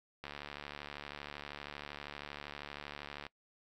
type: click train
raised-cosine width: 0.3 ms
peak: -27 dBFS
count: 221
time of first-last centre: 0.24-3.266 s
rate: 72.7 Hz
effects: noise-tail reverb RT60 0.1 s tail -23 dB re dry